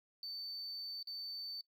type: tone with dropouts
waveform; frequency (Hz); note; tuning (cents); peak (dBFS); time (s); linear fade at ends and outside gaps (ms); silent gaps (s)
sine; 4545; C#8; +42; -40; 0.23-1.61; 1; 1.028-1.072
effects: noise-tail reverb RT60 0.1 s tail -22 dB re dry + tanh soft clip ceiling -40 dBFS